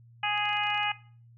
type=harmonic tone; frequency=415.3 Hz; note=G#4; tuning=in tune; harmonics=2 / 3 / 4 / 5 / 6 / 7; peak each=-30 / -36 / -35 / -37 / -32 / -35 dBFS; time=0.23-0.92 s; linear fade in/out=5 ms
type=clicks; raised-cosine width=0.2 ms; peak=-33 dBFS; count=11; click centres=0.377 / 0.455 / 0.492 / 0.531 / 0.57 / 0.636 / 0.67 / 0.703 / 0.746 / 0.777 / 0.832 s
effects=noise-tail reverb RT60 0.4 s tail -17 dB re dry + added 117 Hz sine -52 dBFS peak until 1.37 s